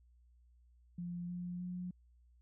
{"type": "tone with pitch steps", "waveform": "sine", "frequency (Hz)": [174.61, 177.15, 179.73], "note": ["F3", "F3", "F3"], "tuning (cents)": [0, 25, 50], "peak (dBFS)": -39, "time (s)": [0.98, 1.91], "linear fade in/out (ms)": 5, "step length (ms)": 310, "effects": ["added 60 Hz sine -63 dBFS peak until 2.41 s"]}